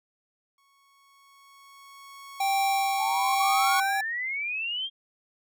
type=tone with exponential growth; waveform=sawtooth; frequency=1106 Hz; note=C#6; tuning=4 cents flat; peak=-20 dBFS; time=0.58-3.8 s; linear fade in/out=2 ms; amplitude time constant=700 ms
type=tone with tremolo; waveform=square; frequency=784 Hz; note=G5; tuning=in tune; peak=-23 dBFS; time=2.4-4.01 s; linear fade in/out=5 ms; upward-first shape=sine; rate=1.1 Hz; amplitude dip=35%
type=exponential sweep; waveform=sine; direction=up; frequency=831 to 3250 Hz; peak=-28 dBFS; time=2.97-4.9 s; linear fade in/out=50 ms
effects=none